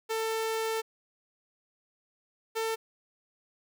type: tone pair in turn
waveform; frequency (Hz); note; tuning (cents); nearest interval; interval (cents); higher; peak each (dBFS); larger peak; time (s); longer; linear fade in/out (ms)
sawtooth; 445.6 / 447.5; A4 / A4; +22 / +29; unison; 7; second; -25; neither; 0.09-0.82 / 2.55-2.76; first; 20
effects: none